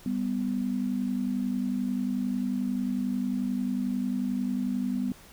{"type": "tone pair together", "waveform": "sine", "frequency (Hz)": [197.1, 248.3], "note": ["G3", "B3"], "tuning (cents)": [10, 9], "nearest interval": "major third", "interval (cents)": 399, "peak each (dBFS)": [-30, -28], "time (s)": [0.06, 5.12], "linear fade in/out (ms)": 2, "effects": ["pink hiss -52 dBFS RMS until 5.32 s"]}